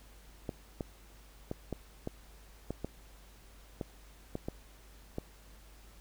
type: clicks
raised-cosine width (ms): 2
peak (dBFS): -22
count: 11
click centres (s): 0.492 / 0.808 / 1.514 / 1.727 / 2.074 / 2.706 / 2.846 / 3.812 / 4.354 / 4.485 / 5.184
effects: added 50 Hz sine -55 dBFS peak until 6 s + pink hiss -60 dBFS RMS until 6 s